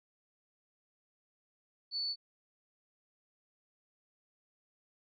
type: tone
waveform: sine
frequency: 4466 Hz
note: C#8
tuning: 12 cents sharp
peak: -33 dBFS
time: 1.91-2.16 s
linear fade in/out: 50 ms
effects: none